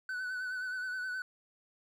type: tone with vibrato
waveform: triangle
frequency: 1500 Hz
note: F#6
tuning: 23 cents sharp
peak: -33 dBFS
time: 0.09-1.22 s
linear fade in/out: 2 ms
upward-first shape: sine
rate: 9.5 Hz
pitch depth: 37 cents each way
effects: none